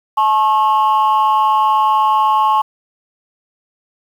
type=tone pair together; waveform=sine; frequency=862 / 1086 Hz; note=A5 / C#6; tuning=-36 / -36 cents; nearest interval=major third; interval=400 cents; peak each=-11 dBFS; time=0.17-2.62 s; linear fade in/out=10 ms; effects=tanh soft clip ceiling -7 dBFS + 7-bit